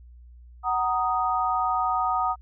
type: chord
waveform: sine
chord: D# minor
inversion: first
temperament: just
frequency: 746.7 / 933.4 / 1244.5 Hz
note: F#5 / A#5 / D#6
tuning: +16 / +2 / 0 cents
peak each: -26 / -28 / -25 dBFS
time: 0.63-2.36 s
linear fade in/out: 50 ms
effects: added 60 Hz sine -45 dBFS peak until 2.41 s